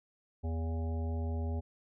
harmonic tone with a mistuned harmonic, 81.6 Hz, E2, 17 cents flat, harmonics 1 / 3 / 5 / 7 / 9 / 10, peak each -32 / -42 / -46 / -49 / -51 / -52 dBFS, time 0.43-1.61 s, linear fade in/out 20 ms, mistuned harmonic 9, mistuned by -56 cents, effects none

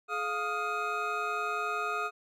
triangle tone cluster, 424.5 / 706 / 1243 / 1406 / 2523 Hz, G#4 / F5 / D#6 / F6 / D#7, +38 / +19 / -2 / +11 / +23 cents, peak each -37 / -37 / -31 / -35 / -38 dBFS, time 0.08-2.11 s, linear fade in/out 50 ms, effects none

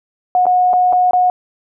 sine tone with dropouts, 727 Hz, F#5, 31 cents flat, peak -9 dBFS, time 0.35-1.3 s, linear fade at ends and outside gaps 1 ms, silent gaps 0.456-0.466 / 0.732-0.736 / 0.926-0.931 / 1.11-1.133 s, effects none

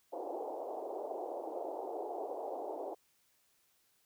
white band-pass noise, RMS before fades -41 dBFS, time 0.12-2.95 s, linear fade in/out 20 ms, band 330 to 810 Hz, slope 48 dB/octave, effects white hiss -73 dBFS RMS until 4.05 s

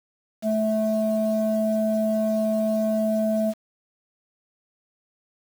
sine tone pair together, 217.9 / 653 Hz, A3 / E5, -17 / -17 cents, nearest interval octave + perfect fifth, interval 1900 cents, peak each -22 dBFS, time 0.42-3.54 s, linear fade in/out 50 ms, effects tanh soft clip ceiling -13 dBFS + 7-bit

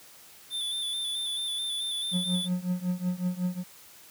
square tone with vibrato, 3520 Hz, A7, in tune, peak -30 dBFS, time 0.5-2.49 s, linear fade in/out 50 ms, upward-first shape square, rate 4.6 Hz, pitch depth 28 cents each way
triangle tone with tremolo, 180.4 Hz, F#3, 44 cents flat, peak -21 dBFS, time 2.11-3.64 s, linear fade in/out 50 ms, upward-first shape triangle, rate 5.4 Hz, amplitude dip 95%
effects white hiss -52 dBFS RMS until 4.1 s + high-pass 60 Hz 12 dB/octave

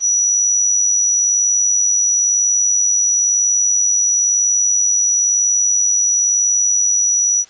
sine tone with amplitude modulation, 5870 Hz, F#8, 15 cents flat, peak -10 dBFS, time 0-7.45 s, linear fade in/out 50 ms, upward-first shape sine, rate 101 Hz, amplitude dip 40%, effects white hiss -47 dBFS RMS until 7.49 s + resampled to 16000 Hz

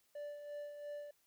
triangle tone with tremolo, 585 Hz, D5, 7 cents flat, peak -40 dBFS, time 0.15-1.11 s, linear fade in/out 5 ms, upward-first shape sine, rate 2.9 Hz, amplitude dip 50%, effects white hiss -75 dBFS RMS until 1.26 s

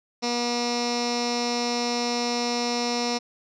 15% pulse tone with low-pass filter, 240 Hz, B3, 49 cents flat, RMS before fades -26 dBFS, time 0.22-3.19 s, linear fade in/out 20 ms, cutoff 5200 Hz, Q 6.6, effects none

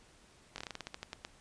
slowing click train, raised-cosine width 0.2 ms, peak -23 dBFS, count 13, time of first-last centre 0.56-1.249 s, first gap 21 ms, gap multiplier 1.17, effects pink hiss -62 dBFS RMS until 1.4 s + resampled to 22050 Hz

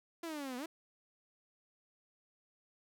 sawtooth exponential two-way sweep, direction down then up, 343.5 to 241.6 to 343.5 Hz, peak -36 dBFS, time 0.23-0.66 s, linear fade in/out 5 ms, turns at 0.57 s, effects none

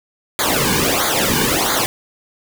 pink noise with flanger, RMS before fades -17 dBFS, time 0.39-1.86 s, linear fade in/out 0 ms, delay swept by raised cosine 0.36 to 1.56 ms, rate 1.5 Hz, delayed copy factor -0.9, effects none

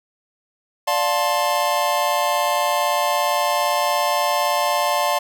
square chord, D minor seventh, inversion none, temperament just, 587.3 / 704.8 / 881 / 1057.2 Hz, D5 / F5 / A5 / C6, 0 / +16 / +2 / +18 cents, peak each -24 dBFS, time 0.87-5.19 s, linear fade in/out 10 ms, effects none

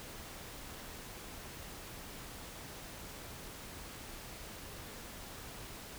silence, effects pink hiss -48 dBFS RMS until 5.98 s

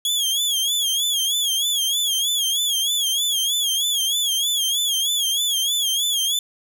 sawtooth tone with vibrato, 3319 Hz, G#7, 2 cents flat, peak -16 dBFS, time 0.05-6.39 s, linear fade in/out 2 ms, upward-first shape sine, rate 3.2 Hz, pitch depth 100 cents each way, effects none

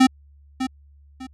square tone with echo, 260 Hz, C4, 11 cents flat, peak -11 dBFS, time 0-0.07 s, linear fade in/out 10 ms, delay 600 ms, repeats 2, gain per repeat -11 dB, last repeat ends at 1.27 s, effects added 71 Hz sine -48 dBFS peak until 1.33 s + low-pass 8000 Hz 12 dB/octave

